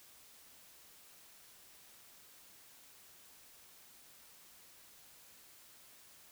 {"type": "silence", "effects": ["white hiss -60 dBFS RMS until 6.31 s"]}